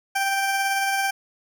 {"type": "tone with tremolo", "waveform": "20% pulse", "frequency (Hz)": 784, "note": "G5", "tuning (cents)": 0, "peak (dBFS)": -15, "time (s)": [0.15, 1.11], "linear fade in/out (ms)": 10, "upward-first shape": "sine", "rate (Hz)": 18, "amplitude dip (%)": 25, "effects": []}